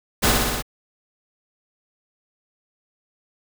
pink noise with echo, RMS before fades -17 dBFS, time 0.22-0.32 s, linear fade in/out 20 ms, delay 61 ms, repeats 5, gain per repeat -2 dB, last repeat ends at 0.625 s, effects none

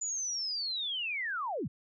sine linear sweep, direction down, 7040 to 85.6 Hz, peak -32 dBFS, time 0.01-1.68 s, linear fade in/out 10 ms, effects none

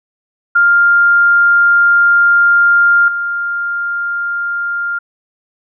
sine tone with level steps, 1400 Hz, F6, 4 cents sharp, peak -6 / -15 dBFS, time 0.55-4.99 s, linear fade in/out 10 ms, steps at 3.08 s, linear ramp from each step 2 ms, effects none

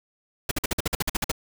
pink noise bursts, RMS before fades -24 dBFS, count 12, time 0.49-1.316 s, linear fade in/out 5 ms, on 23 ms, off 50 ms, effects none

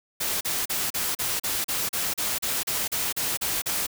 white noise bursts, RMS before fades -27 dBFS, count 15, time 0.2-3.868 s, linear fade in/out 10 ms, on 210 ms, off 37 ms, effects none

